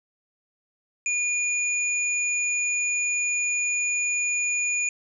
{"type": "tone pair together", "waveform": "sine", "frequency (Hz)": [2447, 6927], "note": ["D#7", "A8"], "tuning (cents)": [-29, -28], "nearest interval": "octave + tritone", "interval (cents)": 1801, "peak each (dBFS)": [-24, -27], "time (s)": [1.06, 4.89], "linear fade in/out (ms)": 2, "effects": []}